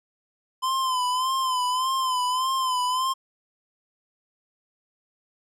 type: tone with vibrato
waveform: square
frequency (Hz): 1026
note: C6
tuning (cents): -34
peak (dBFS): -23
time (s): 0.62-3.14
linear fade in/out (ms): 20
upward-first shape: sine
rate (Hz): 1.7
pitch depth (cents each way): 58
effects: low-pass 11000 Hz 12 dB/octave